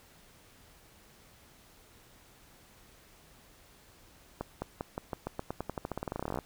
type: accelerating click train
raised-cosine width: 1 ms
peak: -20 dBFS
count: 28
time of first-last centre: 4.41-6.388 s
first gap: 210 ms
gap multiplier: 0.9
effects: pink hiss -59 dBFS RMS until 6.45 s